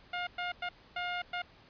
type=tone bursts at uneven times; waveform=15% pulse; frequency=711 Hz; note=F5; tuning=31 cents sharp; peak=-27 dBFS; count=5; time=0.13-0.27 / 0.38-0.52 / 0.62-0.69 / 0.96-1.22 / 1.33-1.42 s; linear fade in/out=5 ms; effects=pink hiss -59 dBFS RMS until 1.69 s + resampled to 11025 Hz